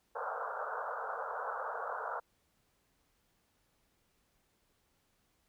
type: band-pass noise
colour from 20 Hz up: white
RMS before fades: -39 dBFS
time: 0.15-2.2 s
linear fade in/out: 10 ms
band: 450 to 1500 Hz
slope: 96 dB/octave
effects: pink hiss -75 dBFS RMS until 5.48 s